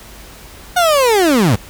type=linear sweep; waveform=30% pulse; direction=down; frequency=735 to 89 Hz; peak=-7 dBFS; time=0.76-1.56 s; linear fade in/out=10 ms; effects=added 50 Hz sine -41 dBFS peak until 1.69 s + pink hiss -38 dBFS RMS until 1.69 s